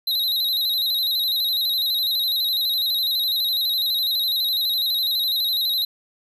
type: tone with vibrato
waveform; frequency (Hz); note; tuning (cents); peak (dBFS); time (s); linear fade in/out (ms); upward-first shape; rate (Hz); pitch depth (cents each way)
square; 3925; B7; -11; -20; 0.07-5.85; 5; square; 12; 58
effects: none